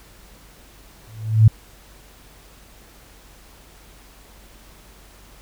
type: tone with exponential growth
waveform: sine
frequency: 109.9 Hz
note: A2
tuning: 2 cents flat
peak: -4 dBFS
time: 1.07-1.48 s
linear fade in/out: 5 ms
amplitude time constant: 88 ms
effects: added 48 Hz sine -49 dBFS peak until 5.41 s + pink hiss -49 dBFS RMS until 5.41 s